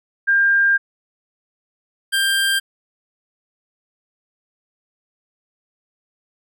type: tone pair in turn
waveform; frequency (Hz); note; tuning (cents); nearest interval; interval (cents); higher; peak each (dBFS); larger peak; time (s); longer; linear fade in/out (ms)
sine / 25% pulse; 1600 / 1587.1; G6 / G6; +35 / +21; unison; 14; first; -12; neither; 0.27-0.78 / 2.12-2.6; first; 20
effects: none

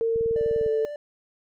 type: tone with pitch glide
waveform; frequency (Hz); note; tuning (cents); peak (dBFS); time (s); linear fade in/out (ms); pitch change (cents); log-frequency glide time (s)
sine; 455.7 to 441.7; A#4 to A4; -39 to +7; -21; 0.01-0.85; 0; -54; 0.56-0.69
type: click train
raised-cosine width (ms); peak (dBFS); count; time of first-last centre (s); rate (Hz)
5; -26; 11; 0.16-0.663; 19.9
type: tone with vibrato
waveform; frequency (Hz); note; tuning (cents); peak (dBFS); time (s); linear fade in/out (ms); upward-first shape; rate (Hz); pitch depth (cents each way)
triangle; 587.3; D5; 0; -30; 0.36-0.96; 2; square; 11; 9
effects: none

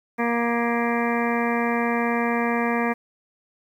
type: harmonic tone with a mistuned harmonic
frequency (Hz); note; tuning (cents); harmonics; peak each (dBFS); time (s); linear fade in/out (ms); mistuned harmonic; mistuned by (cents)
235.6; A#3; +19; 1 / 2 / 3 / 4 / 5 / 7 / 8 / 9 / 10; -24 / -27 / -29 / -30 / -31 / -32 / -33 / -34 / -34; 0.18-2.94; 20; 9; -29
effects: 9-bit

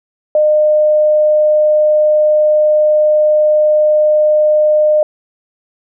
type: tone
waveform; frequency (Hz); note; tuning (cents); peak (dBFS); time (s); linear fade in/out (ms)
sine; 608; D#5; -40; -7; 0.35-5.03; 2
effects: none

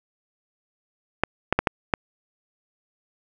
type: clicks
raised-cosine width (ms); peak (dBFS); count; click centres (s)
0.5; -3; 5; 1.236 / 1.526 / 1.59 / 1.672 / 1.938
effects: none

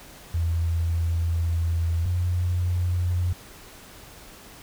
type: tone pair in turn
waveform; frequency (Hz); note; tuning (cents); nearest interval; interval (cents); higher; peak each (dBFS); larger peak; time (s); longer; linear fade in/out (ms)
sine; 83.6 / 88.83; E2 / F2; +25 / +30; minor second; 105; second; -21; neither; 0.34-2.06 / 2.06-3.33; first; 5
effects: pink hiss -46 dBFS RMS until 4.62 s

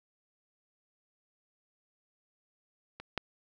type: clicks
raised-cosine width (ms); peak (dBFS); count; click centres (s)
0.3; -27 / -15; 2; 3 / 3.177
effects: none

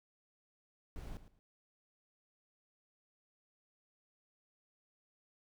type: noise with echo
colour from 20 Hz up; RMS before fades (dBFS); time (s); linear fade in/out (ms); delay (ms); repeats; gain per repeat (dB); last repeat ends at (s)
brown; -45; 0.96-1.17; 0; 110; 2; -13; 1.39
effects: none

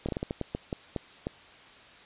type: slowing click train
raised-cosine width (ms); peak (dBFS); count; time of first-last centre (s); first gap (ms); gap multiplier
2; -17; 11; 0.06-1.269; 27; 1.31
effects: white hiss -52 dBFS RMS until 2.05 s + resampled to 8000 Hz

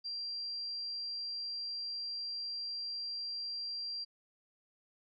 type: tone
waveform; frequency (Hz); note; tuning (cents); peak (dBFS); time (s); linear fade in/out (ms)
sine; 4738; D8; +14; -37; 0.04-4.05; 20
effects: none

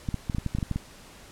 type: clicks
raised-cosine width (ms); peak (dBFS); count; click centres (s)
5; -15; 11; 0.088 / 0.143 / 0.298 / 0.348 / 0.384 / 0.463 / 0.55 / 0.586 / 0.628 / 0.713 / 0.76
effects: pink hiss -49 dBFS RMS until 1.31 s + low-pass 11000 Hz 12 dB/octave

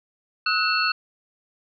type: tone cluster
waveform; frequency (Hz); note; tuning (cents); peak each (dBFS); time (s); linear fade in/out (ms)
sine; 1285 / 1471 / 2679 / 4342; E6 / F#6 / E7 / C#8; -45 / -11 / +27 / -37; -25; 0.46-0.92; 5
effects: none

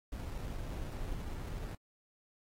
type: noise with sample-and-hold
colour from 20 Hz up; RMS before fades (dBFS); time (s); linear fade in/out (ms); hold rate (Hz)
brown; -40; 0.12-1.75; 2; 3150
effects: AAC 48 kbps

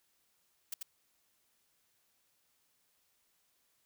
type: noise with echo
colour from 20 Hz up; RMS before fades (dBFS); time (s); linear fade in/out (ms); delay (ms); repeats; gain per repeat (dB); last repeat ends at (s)
blue; -38; 0.72-0.74; 5; 89; 1; -3; 0.829
effects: white hiss -75 dBFS RMS until 3.85 s

